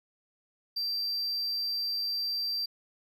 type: tone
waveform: triangle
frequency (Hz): 4699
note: D8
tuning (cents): 0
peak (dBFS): -28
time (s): 0.76-2.66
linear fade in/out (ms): 10
effects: none